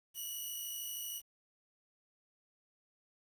5% pulse tone pair together, 2907 / 2960 Hz, F#7 / F#7, -31 / 0 cents, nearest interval unison, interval 31 cents, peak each -34 / -35 dBFS, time 0.14-1.22 s, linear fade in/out 50 ms, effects 10-bit

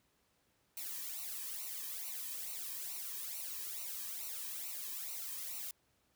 blue noise with flanger, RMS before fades -43 dBFS, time 0.77-5.71 s, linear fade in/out 2 ms, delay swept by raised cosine 0.59 to 1.45 ms, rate 2.3 Hz, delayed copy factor -0.8, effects pink hiss -75 dBFS RMS until 6.15 s + high-pass 60 Hz 12 dB/octave

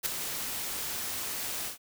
white noise with ADSR envelope, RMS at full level -27 dBFS, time 0.03-1.78 s, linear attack 29 ms, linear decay 6 ms, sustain -8 dB, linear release 120 ms, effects none

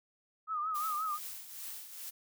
sine tone with vibrato, 1244.5 Hz, D#6, in tune, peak -32 dBFS, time 0.47-1.19 s, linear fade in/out 50 ms, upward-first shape triangle, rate 5.7 Hz, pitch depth 96 cents each way
blue noise with tremolo, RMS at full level -42 dBFS, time 0.74-2.11 s, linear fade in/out 20 ms, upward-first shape triangle, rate 2.4 Hz, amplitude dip 65%
effects none

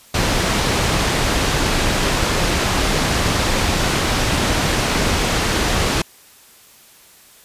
pink low-pass noise, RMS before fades -18 dBFS, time 0.14-6.02 s, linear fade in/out 5 ms, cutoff 6900 Hz, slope 12 dB/octave, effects white hiss -47 dBFS RMS until 7.44 s + resampled to 32000 Hz

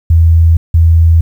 sine tone pair in turn, 82.41 / 82.41 Hz, E2 / E2, 0 / 0 cents, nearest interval unison, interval 0 cents, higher neither, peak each -3 dBFS, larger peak neither, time 0.1-0.57 / 0.74-1.21 s, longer neither, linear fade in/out 5 ms, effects 7-bit

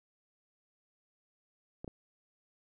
clicks, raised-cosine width 2 ms, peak -28 dBFS, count 2, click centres 1.845 / 1.878 s, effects none

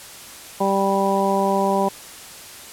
harmonic tone, 196 Hz, G3, in tune, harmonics 1 / 2 / 3 / 4 / 5, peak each -23 / -23 / -23 / -23 / -23 dBFS, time 0.6-1.89 s, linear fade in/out 10 ms, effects white hiss -39 dBFS RMS until 2.72 s + low-pass 12000 Hz 12 dB/octave

